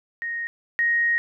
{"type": "tone pair in turn", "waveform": "sine", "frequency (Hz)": [1864.7, 1873.4], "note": ["A#6", "A#6"], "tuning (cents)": [0, 8], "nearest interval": "unison", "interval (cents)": 8, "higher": "second", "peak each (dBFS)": [-26, -18], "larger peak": "second", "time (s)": [[0.22, 0.47], [0.79, 1.18]], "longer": "second", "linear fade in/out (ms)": 0, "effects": []}